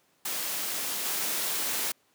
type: noise with level steps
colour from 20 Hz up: white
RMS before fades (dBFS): -32 / -30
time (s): 0.25-1.92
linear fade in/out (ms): 5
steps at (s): 1.05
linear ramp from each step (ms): 2
effects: pink hiss -67 dBFS RMS until 2.14 s + high-pass 200 Hz 12 dB/octave